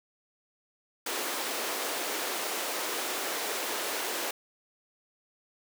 pink high-pass noise, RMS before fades -33 dBFS, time 1.06-4.31 s, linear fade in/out 5 ms, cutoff 340 Hz, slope 24 dB/octave, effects none

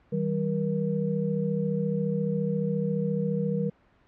sine tone cluster, 159.3 / 193.7 / 475 Hz, D#3 / G3 / A#4, +41 / -20 / +33 cents, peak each -29 / -28 / -30 dBFS, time 0.12-3.7 s, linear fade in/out 10 ms, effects pink hiss -62 dBFS RMS until 4.07 s + low-pass 2000 Hz 12 dB/octave

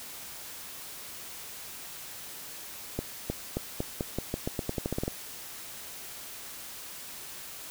accelerating click train, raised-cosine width 2 ms, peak -16 dBFS, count 16, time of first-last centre 2.99-5.079 s, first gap 310 ms, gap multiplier 0.87, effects white hiss -43 dBFS RMS until 7.7 s

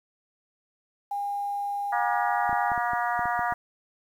sine tone, 810 Hz, G#5, 43 cents flat, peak -27 dBFS, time 1.11-2.73 s, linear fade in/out 5 ms
harmonic tone, 239 Hz, A#3, 43 cents sharp, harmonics 3 / 4 / 5 / 6 / 7 / 8, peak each -28 / -30 / -32 / -34 / -35 / -36 dBFS, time 1.92-3.54 s, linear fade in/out 10 ms
clicks, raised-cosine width 3 ms, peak -27 dBFS, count 9, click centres 2.494 / 2.529 / 2.718 / 2.778 / 2.934 / 3.193 / 3.256 / 3.393 / 3.524 s
effects 9-bit

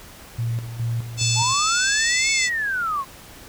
sine tone with tremolo, 116.54 Hz, A#2, in tune, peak -21 dBFS, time 0.38-1.54 s, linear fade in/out 10 ms, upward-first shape square, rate 2.4 Hz, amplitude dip 65%
harmonic tone, 876 Hz, A5, 8 cents flat, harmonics 3 / 4 / 5 / 6 / 7 / 8 / 9, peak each -28 / -28 / -28 / -28 / -28 / -28 / -28 dBFS, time 1.17-2.5 s, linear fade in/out 50 ms
sine linear two-way sweep, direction up then down, 830.6 to 2217 to 1040 Hz, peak -21 dBFS, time 1.35-3.05 s, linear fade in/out 50 ms, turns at 2.31 s
effects pink hiss -43 dBFS RMS until 3.48 s

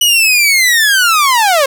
sawtooth linear sweep, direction down, 2960 to 523.3 Hz, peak -4 dBFS, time 0.01-1.66 s, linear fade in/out 5 ms, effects none

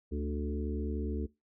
harmonic tone with a mistuned harmonic, 73.42 Hz, D2, in tune, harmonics 1 / 3 / 4 / 5 / 6, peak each -34 / -39 / -40 / -41 / -42 dBFS, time 0.11-1.27 s, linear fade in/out 20 ms, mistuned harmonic 5, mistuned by +17 cents, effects noise-tail reverb RT60 0.2 s tail -20 dB re dry

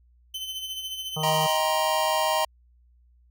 40% pulse tone with tremolo, 3058 Hz, G7, 44 cents flat, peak -29 dBFS, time 0.34-1.57 s, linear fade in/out 5 ms, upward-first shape sine, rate 14 Hz, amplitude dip 50%
harmonic tone, 155.56 Hz, D#3, in tune, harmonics 1 / 3 / 4 / 5 / 6 / 7 / 8, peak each -29 / -36 / -39 / -36 / -39 / -41 / -41 dBFS, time 1.16-1.47 s, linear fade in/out 10 ms
square chord, C minor seventh, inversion first, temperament just, 627.9 / 784.9 / 941.9 / 1046.5 Hz, Eb5 / G5 / Bb5 / C6, +16 / +2 / +18 / 0 cents, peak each -27 / -30 / -27 / -31 dBFS, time 1.23-2.45 s, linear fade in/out 5 ms
effects added 60 Hz sine -56 dBFS peak until 3.3 s

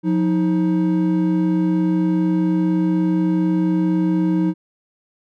triangle tone pair together, 178.02 / 315.6 Hz, F3 / D#4, +33 / +25 cents, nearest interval minor seventh, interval 992 cents, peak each -16 dBFS, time 0.03-4.54 s, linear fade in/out 50 ms, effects none

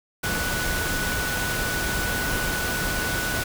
sine tone in noise, 1481 Hz, F#6, 1 cent sharp, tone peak -28 dBFS, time 0.23-3.44 s, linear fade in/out 10 ms, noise pink, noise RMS -27 dBFS, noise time 0.23-3.44 s, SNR -4 dB, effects none

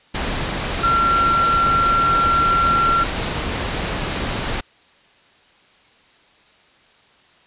sine tone in noise, 1365 Hz, F6, 40 cents flat, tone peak -14 dBFS, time 0.83-3.04 s, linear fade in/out 10 ms, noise pink, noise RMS -23 dBFS, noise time 0.14-4.61 s, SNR +6 dB, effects white hiss -53 dBFS RMS until 7.46 s + resampled to 8000 Hz

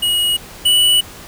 square tone pair in turn, 2900 / 2952 Hz, F#7 / F#7, -35 / -5 cents, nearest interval unison, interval 30 cents, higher second, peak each -14 / -10 dBFS, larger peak second, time 0.02-0.37 / 0.65-1.01 s, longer second, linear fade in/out 10 ms, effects pink hiss -36 dBFS RMS until 1.27 s

